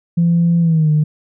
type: tone with pitch glide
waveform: sine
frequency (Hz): 169.8 to 152.15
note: F3 to D#3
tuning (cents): -48 to -38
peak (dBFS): -9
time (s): 0.17-1.04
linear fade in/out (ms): 10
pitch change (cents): -190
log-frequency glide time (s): 0.6-0.9
effects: tanh soft clip ceiling -6 dBFS